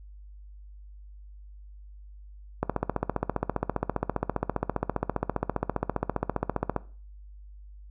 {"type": "click train", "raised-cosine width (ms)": 1, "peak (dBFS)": -11, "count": 63, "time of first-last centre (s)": [2.63, 6.763], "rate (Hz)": 15, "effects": ["noise-tail reverb RT60 0.4 s tail -19 dB re dry", "added 50 Hz sine -44 dBFS peak until 7.9 s"]}